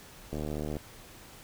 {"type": "click train", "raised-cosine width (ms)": 2, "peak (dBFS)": -22, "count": 34, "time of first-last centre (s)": [0.33, 0.768], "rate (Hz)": 75.4, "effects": ["pink hiss -51 dBFS RMS until 1.43 s"]}